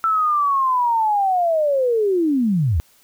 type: linear sweep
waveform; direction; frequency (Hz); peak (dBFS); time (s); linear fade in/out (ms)
sine; down; 1334 to 67.7; -15; 0.04-2.8; 0
effects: white hiss -55 dBFS RMS until 3.03 s